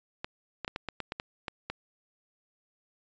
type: clicks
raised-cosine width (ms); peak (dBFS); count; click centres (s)
0.3; -18; 10; 0.245 / 0.647 / 0.679 / 0.761 / 0.887 / 1.003 / 1.121 / 1.199 / 1.482 / 1.7
effects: resampled to 16000 Hz